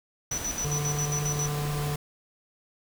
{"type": "noise", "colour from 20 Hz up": "pink", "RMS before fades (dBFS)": -36, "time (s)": [0.31, 1.96], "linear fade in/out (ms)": 5}
{"type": "tone with tremolo", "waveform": "sine", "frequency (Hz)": 5940, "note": "F#8", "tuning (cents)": 6, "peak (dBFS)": -28, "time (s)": [0.31, 1.48], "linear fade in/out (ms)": 5, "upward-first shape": "square", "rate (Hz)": 7.4, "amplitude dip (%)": 75}
{"type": "harmonic tone", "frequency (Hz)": 146.83, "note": "D3", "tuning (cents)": 0, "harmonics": [1, 3, 5, 7, 8], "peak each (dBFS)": [-28, -38, -42, -45, -46], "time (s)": [0.64, 1.96], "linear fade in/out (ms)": 10}
{"effects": []}